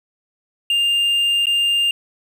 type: tone with dropouts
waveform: triangle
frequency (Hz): 2803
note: F7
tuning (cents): +6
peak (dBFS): -13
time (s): 0.7-1.91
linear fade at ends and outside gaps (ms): 2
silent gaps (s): 1.457-1.468
effects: 8-bit